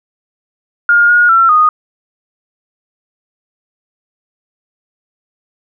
sine tone with pitch steps, 1417 / 1437 / 1349 / 1238 Hz, F6 / F6 / E6 / D#6, +25 / +49 / +40 / -9 cents, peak -5 dBFS, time 0.89-1.69 s, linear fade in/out 2 ms, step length 200 ms, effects none

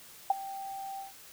sine tone with ADSR envelope, 782 Hz, G5, 4 cents flat, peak -18 dBFS, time 0.3-1.13 s, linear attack 4 ms, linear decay 19 ms, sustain -19 dB, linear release 140 ms, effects white hiss -52 dBFS RMS until 1.32 s

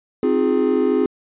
triangle chord, F minor seventh, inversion second, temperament equal with one note detuned, 261.6 / 311.1 / 354.5 / 415.3 Hz, C4 / Eb4 / F4 / Ab4, 0 / 0 / +26 / 0 cents, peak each -18 / -22 / -19 / -17 dBFS, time 0.23-1.06 s, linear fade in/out 2 ms, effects resampled to 8000 Hz

